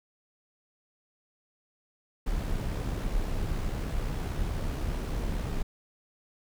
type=noise with amplitude modulation; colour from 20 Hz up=brown; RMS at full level=-29 dBFS; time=2.26-5.63 s; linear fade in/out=10 ms; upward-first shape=sine; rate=68.6 Hz; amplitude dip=35%; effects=none